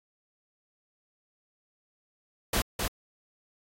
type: noise with echo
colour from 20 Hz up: pink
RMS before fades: -27 dBFS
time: 2.53-2.62 s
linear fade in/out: 5 ms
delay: 260 ms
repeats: 1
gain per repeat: -3 dB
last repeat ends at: 2.88 s
effects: AAC 48 kbps